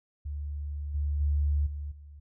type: tone with level steps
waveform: sine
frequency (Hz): 72.9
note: D2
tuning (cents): -12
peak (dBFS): -32 / -26 / -23 / -33 / -45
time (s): 0.25-2.2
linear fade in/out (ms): 10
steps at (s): 0.94 / 1.2 / 1.66 / 1.91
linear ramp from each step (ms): 10
effects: none